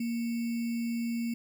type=tone with sample-and-hold; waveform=sine; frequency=233.1 Hz; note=A#3; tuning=in tune; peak=-29 dBFS; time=0-1.34 s; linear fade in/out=5 ms; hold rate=2450 Hz; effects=none